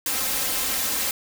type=noise with comb filter; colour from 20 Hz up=white; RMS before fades=-25 dBFS; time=0.06-1.11 s; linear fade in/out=2 ms; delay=3.8 ms; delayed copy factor=+0.75; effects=none